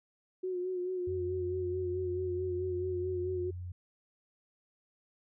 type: tone with vibrato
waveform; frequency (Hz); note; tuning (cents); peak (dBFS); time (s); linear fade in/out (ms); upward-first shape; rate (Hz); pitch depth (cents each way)
sine; 364.7; F#4; -25; -32; 0.43-3.51; 10; sine; 4.6; 39
type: tone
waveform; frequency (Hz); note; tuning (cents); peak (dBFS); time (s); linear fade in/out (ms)
sine; 89.4; F2; +41; -38; 1.07-3.72; 5
effects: none